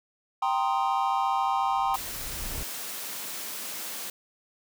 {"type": "chord", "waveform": "triangle", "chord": "C minor seventh", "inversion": "second", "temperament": "equal", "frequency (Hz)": [784, 932.3, 1046.5, 1244.5], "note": ["G5", "Bb5", "C6", "Eb6"], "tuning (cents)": [0, 0, 0, 0], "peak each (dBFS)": [-25, -28, -27, -31], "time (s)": [0.42, 1.96], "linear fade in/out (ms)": 5}
{"type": "noise with exponential growth", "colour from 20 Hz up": "brown", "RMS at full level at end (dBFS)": -33, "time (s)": [1.11, 2.63], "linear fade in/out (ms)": 0, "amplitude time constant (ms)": 330}
{"type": "high-pass noise", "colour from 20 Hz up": "white", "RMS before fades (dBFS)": -36, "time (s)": [1.94, 4.1], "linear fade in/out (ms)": 2, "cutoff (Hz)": 170, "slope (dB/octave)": 24}
{"effects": []}